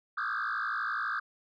sine tone with frequency modulation, 1396.9 Hz, F6, in tune, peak -28 dBFS, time 0.17-1.2 s, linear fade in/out 10 ms, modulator 56 Hz, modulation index 4.2, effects tanh soft clip ceiling -28 dBFS

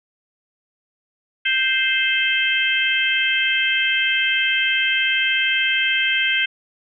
harmonic tone, 523.3 Hz, C5, in tune, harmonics 3 / 4 / 5 / 6, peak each -22 / -22 / -22 / -22 dBFS, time 1.45-6.46 s, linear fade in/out 10 ms, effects none

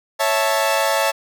sawtooth chord, A major, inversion first, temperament equal, 554.4 / 659.3 / 880 Hz, C#5 / E5 / A5, 0 / 0 / 0 cents, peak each -17 dBFS, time 0.19-1.12 s, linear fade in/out 20 ms, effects none

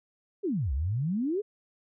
sine exponential two-way sweep, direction down then up, 440 to 61.74 to 440 Hz, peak -26 dBFS, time 0.43-1.42 s, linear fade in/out 20 ms, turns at 0.73 s, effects none

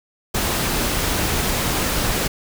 pink noise, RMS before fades -21 dBFS, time 0.34-2.28 s, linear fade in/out 10 ms, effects none

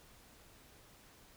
silence, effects pink hiss -61 dBFS RMS until 1.36 s

